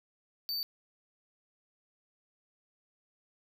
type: tone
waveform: square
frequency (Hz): 4579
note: D8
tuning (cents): -45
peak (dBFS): -33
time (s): 0.49-0.63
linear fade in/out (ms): 0
effects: 12-bit